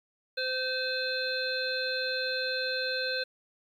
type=harmonic tone with a mistuned harmonic; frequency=515 Hz; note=C5; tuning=28 cents flat; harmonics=1 / 3 / 5 / 7 / 8; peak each=-34 / -33 / -39 / -40 / -34 dBFS; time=0.37-3.24 s; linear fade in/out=10 ms; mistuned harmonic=7; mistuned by=-18 cents; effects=10-bit